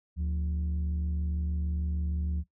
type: tone pair together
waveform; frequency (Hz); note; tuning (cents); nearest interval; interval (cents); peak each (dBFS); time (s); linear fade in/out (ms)
sine; 74.44 / 176.9; D2 / F3; +24 / +23; octave + minor third; 1499; -27 / -35; 0.16-2.44; 50
effects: noise-tail reverb RT60 0.1 s tail -17 dB re dry + tanh soft clip ceiling -24 dBFS